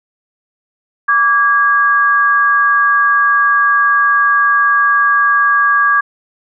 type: tone pair together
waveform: sine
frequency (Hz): 1158 / 1640.6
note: D6 / G#6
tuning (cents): -25 / -22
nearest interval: tritone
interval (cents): 603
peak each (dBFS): -11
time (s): 1.08-6.01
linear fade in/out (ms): 10
effects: none